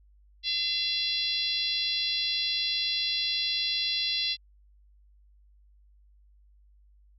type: harmonic tone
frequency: 681 Hz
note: F5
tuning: 44 cents flat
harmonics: 3 / 4 / 5 / 6 / 7 / 8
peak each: -41 / -35 / -31 / -30 / -34 / -41 dBFS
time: 0.43-4.37 s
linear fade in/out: 50 ms
effects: added 50 Hz sine -56 dBFS peak until 7.18 s